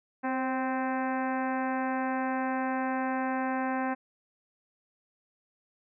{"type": "harmonic tone with a mistuned harmonic", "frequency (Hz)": 260, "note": "C4", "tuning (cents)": -11, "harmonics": [1, 2, 3, 4, 5, 6, 7, 8, 9, 10], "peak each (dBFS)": [-31, -37, -33, -37, -45, -39, -42, -47, -51, -51], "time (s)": [0.23, 3.95], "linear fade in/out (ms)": 20, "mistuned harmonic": 2, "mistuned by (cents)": 33, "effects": []}